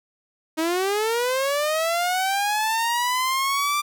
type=linear sweep; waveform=sawtooth; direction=up; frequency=311.1 to 1187 Hz; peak=-17 dBFS; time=0.57-3.82 s; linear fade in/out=20 ms; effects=none